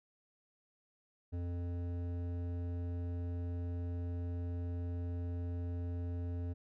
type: tone with hard clipping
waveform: sine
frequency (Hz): 87.31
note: F2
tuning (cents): 0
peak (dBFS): -38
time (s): 1.32-6.54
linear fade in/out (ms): 20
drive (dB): 12
effects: none